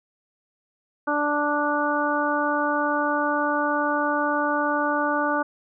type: harmonic tone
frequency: 293.7 Hz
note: D4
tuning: in tune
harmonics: 1 / 2 / 3 / 4 / 5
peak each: -27 / -27 / -27 / -27 / -27 dBFS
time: 1.07-5.43 s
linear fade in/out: 10 ms
effects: none